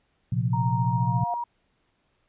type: chord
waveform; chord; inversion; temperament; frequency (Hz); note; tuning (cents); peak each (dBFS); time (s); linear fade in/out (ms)
sine; Bb suspended second; none; equal; 116.54 / 130.81 / 174.61; Bb2 / C3 / F3; 0 / 0 / 0; -25 / -26 / -29; 0.32-1.24; 5
type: tone with pitch glide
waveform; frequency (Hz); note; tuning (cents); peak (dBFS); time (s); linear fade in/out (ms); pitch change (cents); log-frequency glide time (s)
sine; 932.3 to 950.2; A#5 to A#5; 0 to +33; -27; 0.53-1.44; 5; +33; 0.77-1.28
type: tone with exponential growth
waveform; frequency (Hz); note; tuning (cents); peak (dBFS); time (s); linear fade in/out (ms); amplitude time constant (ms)
sine; 707; F5; +21; -25; 0.78-1.34; 1; 120
effects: pink hiss -70 dBFS RMS until 2.28 s + resampled to 8000 Hz